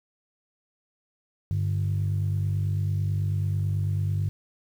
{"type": "tone pair together", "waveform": "sine", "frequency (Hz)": [98.6, 147.73], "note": ["G2", "D3"], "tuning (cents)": [11, 11], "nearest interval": "perfect fifth", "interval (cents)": 700, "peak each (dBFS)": [-23, -28], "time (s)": [1.51, 4.29], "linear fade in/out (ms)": 0, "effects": ["tanh soft clip ceiling -18 dBFS", "9-bit"]}